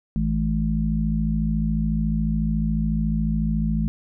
harmonic tone, 54 Hz, A1, 32 cents flat, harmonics 1 / 3 / 4, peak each -24 / -24 / -24 dBFS, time 0.16-3.88 s, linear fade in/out 0 ms, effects none

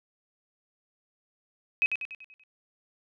sine tone with echo, 2539 Hz, D#7, 34 cents sharp, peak -20 dBFS, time 1.82-1.86 s, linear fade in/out 0 ms, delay 96 ms, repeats 6, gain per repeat -6 dB, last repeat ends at 2.436 s, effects none

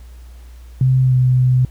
sine tone with pitch glide, 130 to 127.18 Hz, C3 to C3, -11 to -49 cents, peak -10 dBFS, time 0.81-1.65 s, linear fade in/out 2 ms, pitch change -38 cents, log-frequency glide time 1.03-1.17 s, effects added 60 Hz sine -35 dBFS peak until 1.7 s + pink hiss -52 dBFS RMS until 1.7 s

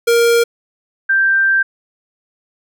square / sine tone pair in turn, 468 / 1574.2 Hz, A#4 / G6, +7 / +7 cents, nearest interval octave + major sixth, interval 2100 cents, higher second, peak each -10 dBFS, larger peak neither, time 0.07-0.44 / 1.09-1.63 s, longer second, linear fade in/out 10 ms, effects none

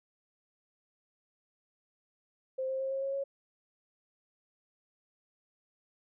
sine tone with pitch steps, 523.3 / 528.8 / 534.3 / 539.9 / 545.5 / 551.2 Hz, C5 / C5 / C5 / C#5 / C#5 / C#5, 0 / +18 / +36 / -46 / -28 / -10 cents, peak -31 dBFS, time 2.58-3.24 s, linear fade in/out 10 ms, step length 110 ms, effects none

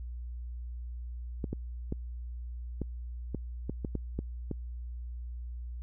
clicks, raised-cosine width 3 ms, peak -20 dBFS, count 10, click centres 1.442 / 1.53 / 1.924 / 2.817 / 3.347 / 3.696 / 3.848 / 3.953 / 4.19 / 4.513 s, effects added 60 Hz sine -37 dBFS peak until 5.82 s

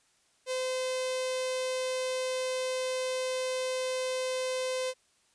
sawtooth tone with notch filter, 514 Hz, C5, 31 cents flat, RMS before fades -32 dBFS, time 0.46-4.94 s, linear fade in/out 50 ms, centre 1300 Hz, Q 1.1, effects white hiss -68 dBFS RMS until 5.34 s + resampled to 22050 Hz

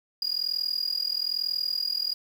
triangle tone with amplitude modulation, 4859 Hz, D#8, 42 cents flat, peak -21 dBFS, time 0.22-2.14 s, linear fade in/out 2 ms, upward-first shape sine, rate 41.1 Hz, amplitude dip 90%, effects 8-bit

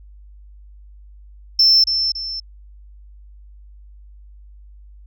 sine tone with echo, 5330 Hz, E8, 18 cents sharp, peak -8 dBFS, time 1.59-1.84 s, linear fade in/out 5 ms, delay 280 ms, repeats 2, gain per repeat -8 dB, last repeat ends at 2.4 s, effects tanh soft clip ceiling -6 dBFS + added 50 Hz sine -40 dBFS peak until 5.06 s

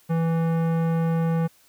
sine tone with tanh clipping, 164.81 Hz, E3, in tune, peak -22 dBFS, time 0.09-1.48 s, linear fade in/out 20 ms, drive 17 dB, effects white hiss -58 dBFS RMS until 1.68 s

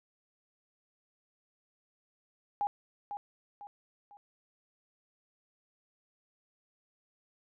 sine tone with echo, 817 Hz, G#5, 29 cents flat, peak -28 dBFS, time 2.61-2.67 s, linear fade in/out 0 ms, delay 500 ms, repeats 3, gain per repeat -8 dB, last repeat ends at 4.17 s, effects none

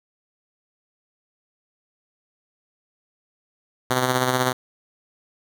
5% pulse tone with tremolo, 127.5 Hz, C3, 44 cents flat, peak -6 dBFS, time 3.9-4.53 s, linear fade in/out 10 ms, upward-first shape sine, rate 16 Hz, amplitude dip 45%, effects none

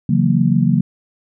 sine chord, F# dominant seventh, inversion second, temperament just, 138.75 / 166.5 / 185 / 231.2 Hz, C#3 / E3 / F#3 / A#3, +2 / +18 / 0 / -14 cents, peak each -17 dBFS, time 0.09-0.81 s, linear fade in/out 5 ms, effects none

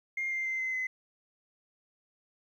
sine tone with pitch steps, 2119 / 2098 / 2078 / 2057 / 2037 Hz, C7 / C7 / C7 / C7 / C7, +21 / +4 / -12 / -30 / -47 cents, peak -29 dBFS, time 0.17-0.87 s, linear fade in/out 5 ms, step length 140 ms, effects tanh soft clip ceiling -26 dBFS + 11-bit

